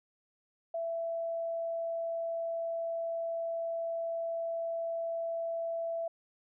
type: tone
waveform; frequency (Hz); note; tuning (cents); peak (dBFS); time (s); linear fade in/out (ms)
sine; 666; E5; +18; -32; 0.74-6.08; 5
effects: none